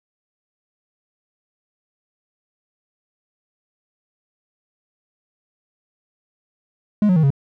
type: tone with pitch steps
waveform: triangle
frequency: 209.3 / 182.21 / 158.62 / 138.09 Hz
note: G#3 / F#3 / D#3 / C#3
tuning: +14 / -26 / +34 / -6 cents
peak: -10 dBFS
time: 7.02-7.304 s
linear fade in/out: 2 ms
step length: 71 ms
effects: none